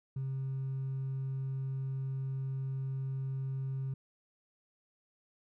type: tone with hard clipping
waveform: triangle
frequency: 133.7 Hz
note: C3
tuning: 38 cents sharp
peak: -33 dBFS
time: 0.16-3.94 s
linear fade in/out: 5 ms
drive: 2 dB
effects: none